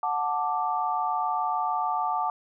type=chord; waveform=sine; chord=D major; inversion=first; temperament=just; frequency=734.2 / 881 / 1174.7 Hz; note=F#5 / A5 / D6; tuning=-14 / +2 / 0 cents; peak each=-29 / -28 / -29 dBFS; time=0.03-2.3 s; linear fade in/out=2 ms; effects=none